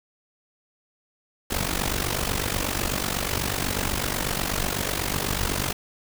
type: noise with amplitude modulation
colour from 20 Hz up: pink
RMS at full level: -23 dBFS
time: 1.5-5.73 s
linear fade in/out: 10 ms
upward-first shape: sine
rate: 48.1 Hz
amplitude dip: 80%
effects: none